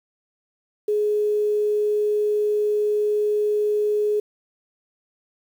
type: tone with quantisation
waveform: sine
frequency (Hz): 419.6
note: G#4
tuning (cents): +18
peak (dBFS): -18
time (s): 0.88-4.2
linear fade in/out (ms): 5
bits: 8
effects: none